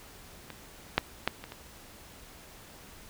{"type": "clicks", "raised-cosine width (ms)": 0.3, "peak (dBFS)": [-25, -6, -9, -24, -25], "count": 5, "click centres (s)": [0.503, 0.98, 1.276, 1.44, 1.521], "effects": ["pink hiss -51 dBFS RMS until 3.09 s"]}